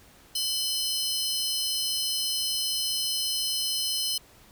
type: tone cluster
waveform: sawtooth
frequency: 3014 / 4175 / 5160 Hz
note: F#7 / C8 / E8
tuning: +31 / -5 / -38 cents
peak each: -28 dBFS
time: 0.35-4.18 s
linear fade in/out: 5 ms
effects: pink hiss -55 dBFS RMS until 4.51 s